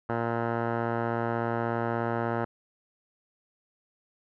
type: tone with low-pass filter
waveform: 10% pulse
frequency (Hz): 116.54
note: A#2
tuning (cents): 0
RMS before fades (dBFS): -29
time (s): 0.09-2.45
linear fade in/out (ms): 5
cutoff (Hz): 1200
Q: 8.6
effects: none